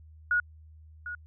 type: tone with echo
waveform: sine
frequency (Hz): 1450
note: F#6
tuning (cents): -35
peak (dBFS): -22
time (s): 0.31-0.4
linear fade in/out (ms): 2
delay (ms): 750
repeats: 1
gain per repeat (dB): -12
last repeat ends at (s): 1.15
effects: added 78 Hz sine -49 dBFS peak until 1.26 s